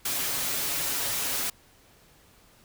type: noise with comb filter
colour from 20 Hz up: white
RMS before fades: -29 dBFS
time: 0.05-1.5 s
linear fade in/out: 5 ms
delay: 7.2 ms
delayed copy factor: +0.5
effects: pink hiss -58 dBFS RMS until 2.64 s